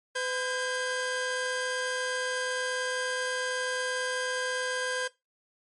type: tone pair together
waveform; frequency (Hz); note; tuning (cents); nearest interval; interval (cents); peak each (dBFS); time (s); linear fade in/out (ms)
sawtooth; 506.2 / 1607; B4 / G6; +43 / +43; octave + minor sixth; 2000; -28 / -28; 0.15-5.08; 10
effects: noise-tail reverb RT60 0.2 s tail -19 dB re dry + MP3 48 kbps